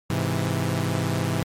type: chord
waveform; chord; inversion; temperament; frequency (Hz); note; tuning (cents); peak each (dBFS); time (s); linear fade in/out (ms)
sawtooth; Ab augmented; none; equal; 103.83 / 130.81 / 164.81; Ab2 / C3 / E3; 0 / 0 / 0; -23; 0.1-1.43; 0
effects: MP3 64 kbps